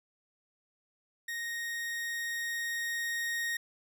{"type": "tone with level ramp", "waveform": "40% pulse", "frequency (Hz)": 1864.7, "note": "A#6", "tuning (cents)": 0, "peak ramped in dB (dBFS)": [-34, -30], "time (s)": [1.28, 3.57], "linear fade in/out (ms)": 5, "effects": []}